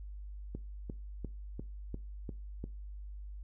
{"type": "click train", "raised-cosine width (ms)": 3, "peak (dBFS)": -27, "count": 7, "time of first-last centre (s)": [0.55, 2.641], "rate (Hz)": 2.87, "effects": ["noise-tail reverb RT60 0.3 s tail -20 dB re dry", "added 50 Hz sine -42 dBFS peak until 3.43 s"]}